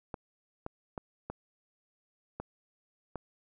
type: clicks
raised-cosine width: 1 ms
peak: -23 dBFS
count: 6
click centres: 0.142 / 0.664 / 0.978 / 1.3 / 2.4 / 3.157 s
effects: none